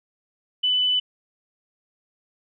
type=tone; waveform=sine; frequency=2996 Hz; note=F#7; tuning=21 cents sharp; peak=-18 dBFS; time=0.63-1 s; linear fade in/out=10 ms; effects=none